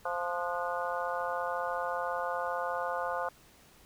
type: harmonic tone with a mistuned harmonic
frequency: 174.61 Hz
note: F3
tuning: in tune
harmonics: 3 / 4 / 5 / 6 / 7 / 8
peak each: -36 / -37 / -38 / -39 / -39 / -40 dBFS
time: 0.05-3.29 s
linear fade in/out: 5 ms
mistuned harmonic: 8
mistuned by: +76 cents
effects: pink hiss -59 dBFS RMS until 3.85 s